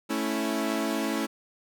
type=chord; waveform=sawtooth; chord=A major; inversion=none; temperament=equal; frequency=220 / 277.2 / 329.6 Hz; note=A3 / C#4 / E4; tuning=0 / 0 / 0 cents; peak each=-27 dBFS; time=0.09-1.27 s; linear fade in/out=20 ms; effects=none